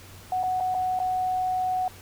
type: tone with dropouts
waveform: sine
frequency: 740 Hz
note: F#5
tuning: in tune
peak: -23 dBFS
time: 0.32-1.88 s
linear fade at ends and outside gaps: 2 ms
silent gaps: 0.431-0.436 / 0.601-0.606 / 0.744-0.748 / 0.991-1 s
effects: added 95 Hz sine -49 dBFS peak until 2.01 s + pink hiss -48 dBFS RMS until 2.01 s